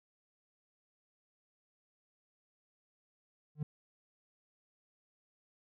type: tone with exponential growth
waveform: triangle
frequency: 149.8 Hz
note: D3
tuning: 35 cents sharp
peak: -26 dBFS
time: 3.55-3.63 s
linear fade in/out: 5 ms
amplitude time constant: 16 ms
effects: tanh soft clip ceiling -22 dBFS